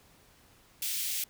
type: high-pass noise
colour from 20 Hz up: white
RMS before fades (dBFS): -33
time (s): 0.82-1.24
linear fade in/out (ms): 2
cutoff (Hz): 2300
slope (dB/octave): 24
effects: pink hiss -61 dBFS RMS until 1.29 s